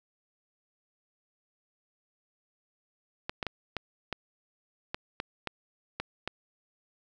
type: clicks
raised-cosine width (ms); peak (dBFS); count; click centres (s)
0.3; -16; 10; 3.295 / 3.428 / 3.467 / 3.767 / 4.127 / 4.945 / 5.201 / 5.473 / 6 / 6.276
effects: none